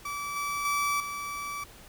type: tone with level steps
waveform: 30% pulse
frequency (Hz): 1155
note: D6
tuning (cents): -29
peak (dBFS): -30 / -27 / -23 / -31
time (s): 0.05-1.64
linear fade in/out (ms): 5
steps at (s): 0.36 / 0.65 / 1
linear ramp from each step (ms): 2
effects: pink hiss -51 dBFS RMS until 1.88 s